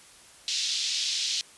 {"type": "band-pass noise", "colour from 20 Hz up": "pink", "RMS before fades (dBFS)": -29, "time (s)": [0.48, 1.41], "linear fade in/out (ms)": 0, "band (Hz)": [3400, 5800], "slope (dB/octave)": 24, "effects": ["white hiss -52 dBFS RMS until 1.57 s", "resampled to 24000 Hz"]}